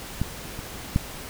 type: clicks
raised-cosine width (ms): 5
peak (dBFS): -11 / -23 / -7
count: 3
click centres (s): 0.216 / 0.591 / 0.961
effects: pink hiss -38 dBFS RMS until 1.29 s